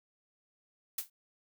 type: noise with exponential decay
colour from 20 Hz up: blue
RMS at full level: -30 dBFS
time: 0.98-1.1 s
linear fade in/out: 5 ms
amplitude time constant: 24 ms
effects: none